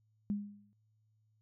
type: tone with exponential decay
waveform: sine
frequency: 204.5 Hz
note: G#3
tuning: 26 cents flat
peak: -29 dBFS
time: 0.3-0.73 s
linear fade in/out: 0 ms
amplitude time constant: 92 ms
effects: added 108 Hz sine -70 dBFS peak until 1.41 s